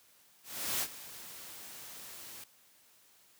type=noise with ADSR envelope; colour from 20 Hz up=white; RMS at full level=-32 dBFS; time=0.43-2.44 s; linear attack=380 ms; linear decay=63 ms; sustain=-16 dB; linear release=3 ms; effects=white hiss -64 dBFS RMS until 3.39 s + high-pass 80 Hz 12 dB/octave